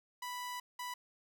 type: tone bursts at uneven times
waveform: sawtooth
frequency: 987.8 Hz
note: B5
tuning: in tune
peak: -36 dBFS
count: 2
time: 0.22-0.6 / 0.79-0.94 s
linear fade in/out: 5 ms
effects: none